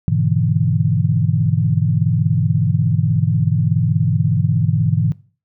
sine chord, E dominant seventh, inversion first, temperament just, 103.01 / 123.61 / 148.33 / 164.81 Hz, G#2 / B2 / D3 / E3, -14 / +2 / +18 / 0 cents, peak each -19 dBFS, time 0.08-5.12 s, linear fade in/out 0 ms, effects noise-tail reverb RT60 0.4 s tail -21 dB re dry

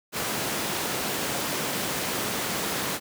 pink high-pass noise, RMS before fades -29 dBFS, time 0.12-3 s, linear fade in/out 50 ms, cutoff 180 Hz, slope 12 dB/octave, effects none

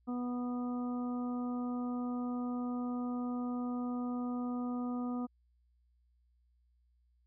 harmonic tone, 245.8 Hz, B3, 8 cents flat, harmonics 1 / 2 / 3 / 4 / 5, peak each -34 / -47 / -47 / -53 / -48 dBFS, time 0.07-5.27 s, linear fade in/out 20 ms, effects added 60 Hz sine -68 dBFS peak until 7.26 s

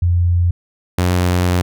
sine / sawtooth tone pair in turn, 87.31 / 89.66 Hz, F2 / F2, 0 / +46 cents, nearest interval unison, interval 46 cents, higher second, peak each -11 / -9 dBFS, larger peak second, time 0.02-0.51 / 0.98-1.62 s, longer second, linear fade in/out 5 ms, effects none

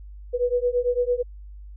sine beating tone pair, 485.6 / 494.5 Hz, B4 / B4, -29 / +2 cents, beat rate 8.9 Hz, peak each -23 dBFS, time 0.33-1.23 s, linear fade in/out 20 ms, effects added 50 Hz sine -38 dBFS peak until 1.76 s

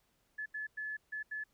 sine tone bursts at uneven times, 1721 Hz, A6, 39 cents flat, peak -37 dBFS, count 5, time 0.38-0.46 / 0.54-0.67 / 0.77-0.97 / 1.12-1.23 / 1.31-1.44 s, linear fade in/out 10 ms, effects pink hiss -75 dBFS RMS until 1.53 s

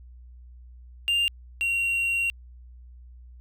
triangle tone pair in turn, 2794 / 2751 Hz, F7 / F7, 0 / -27 cents, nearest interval unison, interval 27 cents, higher first, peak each -19 / -21 dBFS, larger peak first, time 1.08-1.28 / 1.61-2.3 s, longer second, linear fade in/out 0 ms, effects added 61 Hz sine -44 dBFS peak until 3.4 s

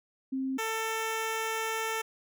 sine / 10% pulse tone pair in turn, 264.9 / 445.5 Hz, C4 / A4, +22 / +22 cents, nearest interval major sixth, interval 900 cents, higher second, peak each -29 / -22 dBFS, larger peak second, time 0.32-0.58 / 0.58-2.02 s, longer second, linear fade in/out 10 ms, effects none

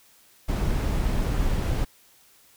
brown noise, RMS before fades -24 dBFS, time 0.48-1.85 s, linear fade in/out 10 ms, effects white hiss -57 dBFS RMS until 2.56 s

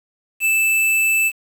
square tone, 2637 Hz, E7, in tune, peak -15 dBFS, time 0.4-1.32 s, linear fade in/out 50 ms, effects 7-bit

